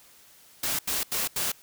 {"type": "noise bursts", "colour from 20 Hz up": "white", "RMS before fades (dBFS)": -28, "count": 4, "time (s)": [0.63, 1.519], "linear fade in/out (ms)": 5, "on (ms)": 160, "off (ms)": 83, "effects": ["white hiss -55 dBFS RMS until 1.62 s"]}